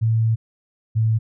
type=tone pair in turn; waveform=sine; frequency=112.6 / 111.18 Hz; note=A2 / A2; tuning=+40 / +18 cents; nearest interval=unison; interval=22 cents; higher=first; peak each=-15 dBFS; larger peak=neither; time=0.01-0.36 / 0.95-1.19 s; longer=first; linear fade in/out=20 ms; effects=none